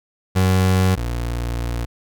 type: tone pair in turn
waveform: 30% pulse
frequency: 93.5 / 58.9 Hz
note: F#2 / A#1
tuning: +19 / +19 cents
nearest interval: minor sixth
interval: 800 cents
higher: first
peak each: -11 / -19 dBFS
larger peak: first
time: 0.35-0.96 / 0.96-1.86 s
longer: second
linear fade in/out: 20 ms
effects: none